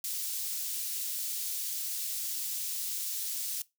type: high-pass noise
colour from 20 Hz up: white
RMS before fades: -35 dBFS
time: 0.04-3.62 s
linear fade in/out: 2 ms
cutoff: 4400 Hz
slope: 12 dB/octave
effects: noise-tail reverb RT60 0.2 s tail -20 dB re dry